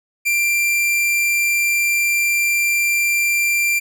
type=tone; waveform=45% pulse; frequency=2368 Hz; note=D7; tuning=14 cents sharp; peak=-15 dBFS; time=0.25-3.8 s; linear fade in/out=20 ms; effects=none